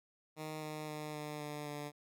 10% pulse tone with pitch steps, 155.2 / 153.51 / 151.83 / 150.17 / 148.53 / 146.91 Hz, D#3 / D#3 / D#3 / D3 / D3 / D3, -4 / -23 / -42 / +39 / +20 / +1 cents, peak -33 dBFS, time 0.36-1.92 s, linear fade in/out 50 ms, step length 260 ms, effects none

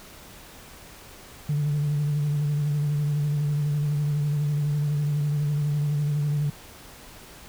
sine tone with vibrato, 146.83 Hz, D3, in tune, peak -20 dBFS, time 1.49-6.5 s, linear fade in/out 5 ms, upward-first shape sine, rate 12 Hz, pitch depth 37 cents each way, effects tanh soft clip ceiling -19 dBFS + pink hiss -46 dBFS RMS until 7.48 s

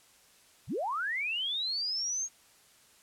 sine linear sweep, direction up, 61.74 to 6590 Hz, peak -30 dBFS, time 0.67-2.29 s, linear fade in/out 50 ms, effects white hiss -61 dBFS RMS until 3.02 s + low-pass 11000 Hz 12 dB/octave

